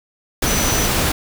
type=tone in noise; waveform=sine; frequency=5980 Hz; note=F#8; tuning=17 cents sharp; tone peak=-23 dBFS; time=0.46-0.87 s; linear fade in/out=5 ms; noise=pink; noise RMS=-18 dBFS; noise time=0.42-1.12 s; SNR=-8 dB; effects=none